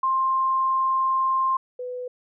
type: tone pair in turn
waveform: sine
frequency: 1055 / 497.9 Hz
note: C6 / B4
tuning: +14 / +14 cents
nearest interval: octave + minor second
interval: 1300 cents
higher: first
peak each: -19 / -29 dBFS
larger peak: first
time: 0.03-1.57 / 1.79-2.08 s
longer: first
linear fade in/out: 5 ms
effects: none